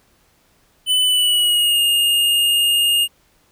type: tone with pitch glide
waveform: square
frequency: 3005 to 2836 Hz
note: F#7 to F7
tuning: +26 to +26 cents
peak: -14 dBFS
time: 0.86-3.08 s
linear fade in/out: 50 ms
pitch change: -100 cents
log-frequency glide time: 1.05-1.8 s
effects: pink hiss -58 dBFS RMS until 3.51 s